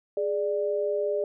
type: tone pair together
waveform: sine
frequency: 415.3 / 590.4 Hz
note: G#4 / D5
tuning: 0 / +9 cents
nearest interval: tritone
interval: 609 cents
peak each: -27 dBFS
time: 0.17-1.24 s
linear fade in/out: 2 ms
effects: none